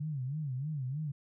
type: tone with vibrato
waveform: sine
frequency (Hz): 140.6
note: C#3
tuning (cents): +25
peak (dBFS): -33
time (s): 0-1.12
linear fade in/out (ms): 10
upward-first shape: sine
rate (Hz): 3.2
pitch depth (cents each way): 190
effects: none